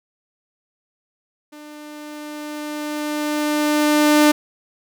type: tone with level ramp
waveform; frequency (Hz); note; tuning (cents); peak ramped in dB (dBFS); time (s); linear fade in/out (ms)
sawtooth; 299.2; D4; +32; -34 to -6; 1.52-4.32; 10
effects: none